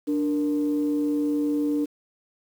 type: tone pair together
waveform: sine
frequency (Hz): 293.7 / 466.2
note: D4 / A#4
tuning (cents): 0 / 0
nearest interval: minor sixth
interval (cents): 800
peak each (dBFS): -21 / -30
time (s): 0.07-1.86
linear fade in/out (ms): 20
effects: tanh soft clip ceiling -15 dBFS + 8-bit